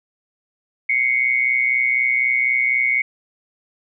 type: tone pair together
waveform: sine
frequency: 2093 / 2217 Hz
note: C7 / C#7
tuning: 0 / 0 cents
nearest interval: minor second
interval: 100 cents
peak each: -20 / -17 dBFS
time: 0.89-3.02 s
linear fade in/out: 5 ms
effects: none